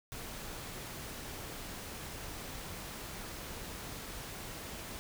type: noise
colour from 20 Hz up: pink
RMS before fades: -44 dBFS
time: 0.12-4.99 s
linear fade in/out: 0 ms
effects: none